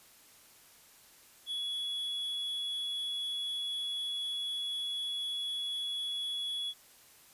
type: tone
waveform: triangle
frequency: 3376 Hz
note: G#7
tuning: 28 cents sharp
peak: -32 dBFS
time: 1.46-6.74 s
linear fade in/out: 50 ms
effects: white hiss -59 dBFS RMS until 7.33 s + resampled to 32000 Hz